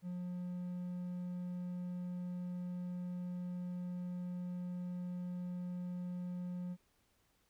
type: tone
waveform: triangle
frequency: 178.6 Hz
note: F3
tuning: 39 cents sharp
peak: -37 dBFS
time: 0.02-6.77 s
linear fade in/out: 50 ms
effects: pink hiss -75 dBFS RMS until 7.49 s